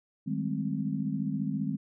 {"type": "chord", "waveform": "sine", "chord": "Ab major seventh", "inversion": "second", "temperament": "equal with one note detuned", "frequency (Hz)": [155.56, 196, 210.7, 261.6], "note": ["Eb3", "G3", "Ab3", "C4"], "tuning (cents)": [0, 0, 25, 0], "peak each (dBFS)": -34, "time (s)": [0.26, 1.77], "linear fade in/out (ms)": 20, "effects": []}